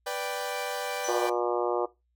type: chord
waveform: sawtooth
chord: G major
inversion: first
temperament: equal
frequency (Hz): 493.9 / 587.3 / 784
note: B4 / D5 / G5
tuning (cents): 0 / 0 / 0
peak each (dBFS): -31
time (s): 0.06-1.3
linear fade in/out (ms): 10
type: tone with exponential decay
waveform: sine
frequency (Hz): 5950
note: F#8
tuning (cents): +9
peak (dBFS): -32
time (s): 1.04-1.4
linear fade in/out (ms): 5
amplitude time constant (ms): 77
type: harmonic tone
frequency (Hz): 120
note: B2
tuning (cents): -49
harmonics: 3 / 4 / 5 / 6 / 7 / 8 / 9 / 10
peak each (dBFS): -29 / -31 / -33 / -35 / -36 / -37 / -38 / -39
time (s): 1.08-1.86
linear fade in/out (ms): 10
effects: noise-tail reverb RT60 0.2 s tail -17 dB re dry + added 60 Hz sine -70 dBFS peak until 2.15 s